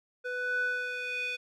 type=tone with band-pass filter sweep; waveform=square; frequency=496.4 Hz; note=B4; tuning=9 cents sharp; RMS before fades=-33 dBFS; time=0.24-1.37 s; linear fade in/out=20 ms; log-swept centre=1100 to 2800 Hz; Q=4.5; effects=none